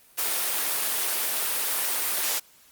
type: high-pass noise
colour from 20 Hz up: white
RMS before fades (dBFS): -26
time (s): 0.17-2.4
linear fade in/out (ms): 20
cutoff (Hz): 400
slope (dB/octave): 12
effects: white hiss -56 dBFS RMS until 2.71 s + Opus 32 kbps